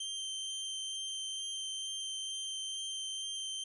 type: tone with vibrato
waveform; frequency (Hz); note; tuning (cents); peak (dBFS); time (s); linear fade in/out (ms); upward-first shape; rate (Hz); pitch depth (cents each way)
sawtooth; 3136; G7; 0; -34; 0-3.64; 5; sine; 2.2; 8
effects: resampled to 24000 Hz